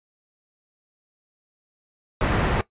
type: low-pass noise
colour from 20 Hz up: pink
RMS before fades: -22 dBFS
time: 2.21-2.61 s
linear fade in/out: 0 ms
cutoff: 2000 Hz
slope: 12 dB/octave
effects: noise-tail reverb RT60 0.1 s tail -17 dB re dry + resampled to 8000 Hz